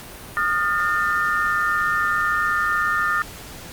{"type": "tone cluster", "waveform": "sine", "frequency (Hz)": [1229, 1412, 1799], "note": ["D#6", "F6", "A6"], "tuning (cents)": [-22, 19, 38], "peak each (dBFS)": [-22, -23, -23], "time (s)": [0.37, 3.22], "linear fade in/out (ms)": 0, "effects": ["pink hiss -38 dBFS RMS until 3.72 s", "Opus 48 kbps"]}